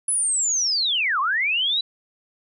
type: linear two-way sweep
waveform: sine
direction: down then up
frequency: 10300 to 1026 to 3992 Hz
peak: -19 dBFS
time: 0.08-1.81 s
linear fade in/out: 5 ms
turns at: 1.2 s
effects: none